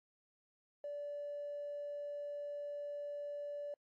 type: tone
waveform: triangle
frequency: 580 Hz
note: D5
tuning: 22 cents flat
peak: -37 dBFS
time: 0.84-3.74 s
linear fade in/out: 2 ms
effects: tanh soft clip ceiling -38 dBFS + AAC 64 kbps